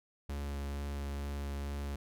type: tone with vibrato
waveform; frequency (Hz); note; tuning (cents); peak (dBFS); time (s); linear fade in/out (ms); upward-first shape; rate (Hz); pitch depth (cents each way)
45% pulse; 70.8; C#2; +37; -36; 0.29-1.96; 5; sine; 2.2; 9
effects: none